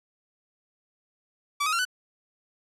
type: tone with pitch steps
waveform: sawtooth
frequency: 1153 / 1257.4 / 1371.2 / 1495.3 Hz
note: D6 / D#6 / F6 / F#6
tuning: -32 / +18 / -32 / +18 cents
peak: -20 dBFS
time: 1.6-1.852 s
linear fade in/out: 10 ms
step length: 63 ms
effects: low-pass 11000 Hz 12 dB/octave